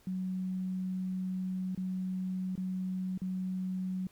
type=tone with dropouts; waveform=sine; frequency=185.8 Hz; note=F#3; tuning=7 cents sharp; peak=-32 dBFS; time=0.07-4.07 s; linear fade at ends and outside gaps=2 ms; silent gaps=1.749-1.775 / 2.555-2.577 / 3.177-3.217 s; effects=pink hiss -64 dBFS RMS until 4.11 s